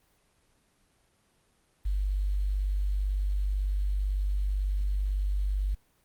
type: tone with quantisation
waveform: sine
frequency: 49 Hz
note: G1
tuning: in tune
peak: -25 dBFS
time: 1.85-5.75 s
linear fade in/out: 10 ms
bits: 9
effects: pink hiss -68 dBFS RMS until 6.04 s + Opus 24 kbps